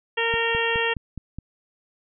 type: harmonic tone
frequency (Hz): 460.6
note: A#4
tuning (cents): -21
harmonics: 1 / 2 / 3 / 4 / 5 / 6 / 7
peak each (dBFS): -26 / -29 / -34 / -26 / -34 / -27 / -31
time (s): 0.17-0.94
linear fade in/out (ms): 10
type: click train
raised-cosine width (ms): 5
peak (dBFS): -21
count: 6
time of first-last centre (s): 0.34-1.386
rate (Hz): 4.78
effects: none